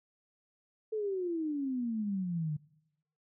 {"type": "exponential sweep", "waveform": "sine", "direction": "down", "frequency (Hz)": [444, 146.9], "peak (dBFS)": -31, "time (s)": [0.92, 2.57], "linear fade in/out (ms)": 10, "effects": ["noise-tail reverb RT60 0.8 s tail -21 dB re dry"]}